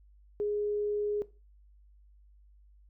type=tone; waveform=sine; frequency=415.3 Hz; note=G#4; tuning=in tune; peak=-28 dBFS; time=0.4-1.22 s; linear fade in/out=0 ms; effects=noise-tail reverb RT60 0.3 s tail -17 dB re dry + added 50 Hz sine -56 dBFS peak until 2.89 s